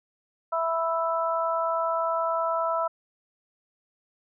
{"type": "harmonic tone", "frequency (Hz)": 329.6, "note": "E4", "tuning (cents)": 0, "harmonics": [2, 3, 4], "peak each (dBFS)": [-27, -29, -28], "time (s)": [0.52, 2.88], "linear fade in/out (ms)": 10, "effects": []}